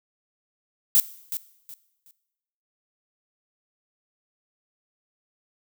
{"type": "noise with echo", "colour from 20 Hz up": "violet", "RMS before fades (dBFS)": -17, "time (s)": [0.95, 1], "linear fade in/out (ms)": 0, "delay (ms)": 370, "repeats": 3, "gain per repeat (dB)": -12, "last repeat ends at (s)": 2.11, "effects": ["noise-tail reverb RT60 0.9 s tail -17 dB re dry"]}